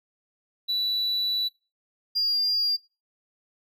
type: tone pair in turn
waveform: triangle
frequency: 3951 / 4801 Hz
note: B7 / D8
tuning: 0 / +37 cents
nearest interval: minor third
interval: 337 cents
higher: second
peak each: -21 / -19 dBFS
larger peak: second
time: 0.68-1.49 / 2.15-2.77 s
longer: first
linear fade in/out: 20 ms
effects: noise-tail reverb RT60 0.3 s tail -24 dB re dry + tanh soft clip ceiling -17 dBFS